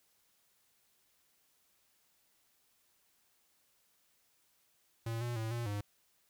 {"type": "tone with pitch steps", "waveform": "square", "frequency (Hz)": [114.5, 120, 111.7, 118.4, 102.6], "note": ["A#2", "B2", "A2", "A#2", "G#2"], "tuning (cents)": [-31, -49, 27, 27, -21], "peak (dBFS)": -36, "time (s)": [5.06, 5.81], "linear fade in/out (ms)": 5, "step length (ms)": 150, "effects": ["white hiss -73 dBFS RMS until 6.29 s"]}